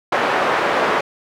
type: band-pass noise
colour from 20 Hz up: pink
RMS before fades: -18 dBFS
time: 0.12-1.01 s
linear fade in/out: 5 ms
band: 480 to 1700 Hz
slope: 12 dB/octave
effects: none